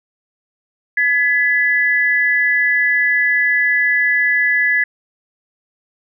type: tone pair together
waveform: sine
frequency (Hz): 1700 / 1994.4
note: G#6 / B6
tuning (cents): +40 / +16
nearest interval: minor third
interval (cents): 276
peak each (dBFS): -15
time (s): 0.97-4.84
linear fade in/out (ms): 5
effects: none